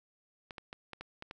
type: clicks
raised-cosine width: 0.3 ms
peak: -27 dBFS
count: 7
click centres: 0.508 / 0.582 / 0.729 / 0.933 / 1.01 / 1.224 / 1.311 s
effects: none